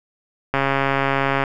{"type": "click train", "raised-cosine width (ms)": 0.5, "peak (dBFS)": -4, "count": 124, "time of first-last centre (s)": [0.54, 1.438], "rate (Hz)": 137, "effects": []}